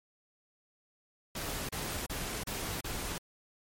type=noise bursts; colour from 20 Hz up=pink; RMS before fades=-37 dBFS; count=5; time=1.35-3.182 s; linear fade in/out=5 ms; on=340 ms; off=33 ms; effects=MP3 64 kbps